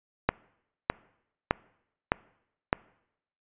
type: click train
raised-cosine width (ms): 0.5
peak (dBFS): -6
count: 5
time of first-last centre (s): 0.29-2.729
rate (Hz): 1.64
effects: noise-tail reverb RT60 0.8 s tail -24 dB re dry + resampled to 8000 Hz